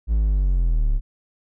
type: linear sweep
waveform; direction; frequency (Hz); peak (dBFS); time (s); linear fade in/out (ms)
triangle; down; 56.4 to 33.67; -14; 0.07-1.01; 50
effects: none